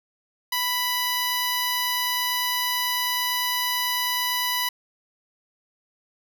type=tone with notch filter; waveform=5% pulse; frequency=989 Hz; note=B5; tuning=2 cents sharp; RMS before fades=-25 dBFS; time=0.52-4.69 s; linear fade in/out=5 ms; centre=7900 Hz; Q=0.73; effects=none